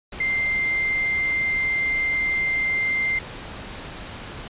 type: tone in noise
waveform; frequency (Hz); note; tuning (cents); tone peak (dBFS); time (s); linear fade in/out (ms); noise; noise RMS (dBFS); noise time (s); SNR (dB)
sine; 2093; C7; 0; -20; 0.2-3.19; 5; pink; -36; 0.12-4.48; +13
effects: resampled to 8000 Hz